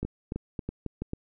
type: two click trains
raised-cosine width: 3 ms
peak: -19 / -19 dBFS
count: 5 / 4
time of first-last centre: 0.05-1.134 / 0.03-1.02 s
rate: 3.69 / 3.03 Hz
effects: none